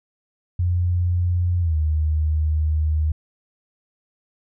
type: tone with pitch glide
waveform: sine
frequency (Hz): 88.3 to 77.31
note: F2 to D#2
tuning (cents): +20 to -11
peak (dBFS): -17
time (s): 0.59-3.12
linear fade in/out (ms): 5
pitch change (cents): -231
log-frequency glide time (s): 1.6-1.76
effects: none